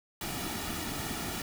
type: noise with comb filter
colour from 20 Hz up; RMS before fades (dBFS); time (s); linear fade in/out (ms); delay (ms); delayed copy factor
pink; -36; 0.21-1.42; 2; 1.9; -0.55
effects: none

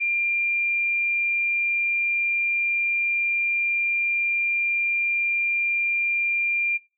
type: tone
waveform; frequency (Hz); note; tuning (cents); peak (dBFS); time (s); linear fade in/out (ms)
sine; 2389; D7; +29; -21; 0-6.78; 20
effects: noise-tail reverb RT60 0.3 s tail -21 dB re dry

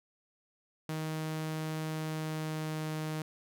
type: tone with pitch glide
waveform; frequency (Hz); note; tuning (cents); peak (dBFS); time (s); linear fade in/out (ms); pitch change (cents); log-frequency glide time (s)
sawtooth; 157.1 to 155.74; D#3 to D#3; +17 to +2; -30; 0.89-3.22; 2; -15; 1.9-2.94
effects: none

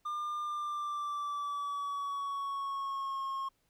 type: tone with pitch glide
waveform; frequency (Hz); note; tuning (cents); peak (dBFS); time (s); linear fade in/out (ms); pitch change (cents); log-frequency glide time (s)
triangle; 1200 to 1081.5; D6 to C#6; +37 to -43; -32; 0.05-3.49; 10; -180; 0.43-3.23
effects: pink hiss -75 dBFS RMS until 3.69 s

